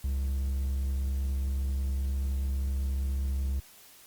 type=tone; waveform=triangle; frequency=67.5 Hz; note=C#2; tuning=45 cents flat; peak=-25 dBFS; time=0.04-3.6 s; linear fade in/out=5 ms; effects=white hiss -54 dBFS RMS until 4.06 s + Opus 48 kbps